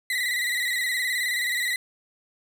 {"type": "tone with vibrato", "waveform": "35% pulse", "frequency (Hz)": 1969, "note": "B6", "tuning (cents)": -6, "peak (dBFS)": -22, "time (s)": [0.1, 1.76], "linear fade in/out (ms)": 2, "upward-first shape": "square", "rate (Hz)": 19, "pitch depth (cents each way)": 50, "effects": ["10-bit"]}